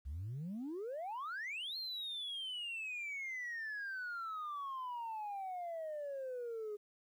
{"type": "exponential two-way sweep", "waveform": "sine", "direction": "up then down", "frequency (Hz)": [63.5, 4267, 410.6], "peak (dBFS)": -38, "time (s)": [0.05, 6.77], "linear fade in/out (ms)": 20, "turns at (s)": 1.77, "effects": ["tanh soft clip ceiling -38 dBFS", "12-bit"]}